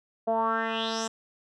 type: tone with low-pass filter sweep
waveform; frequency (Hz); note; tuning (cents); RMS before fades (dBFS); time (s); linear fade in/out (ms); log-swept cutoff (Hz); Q
10% pulse; 224.6; A3; +36; -28; 0.27-1.08; 10; 620 to 7500; 4.7
effects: none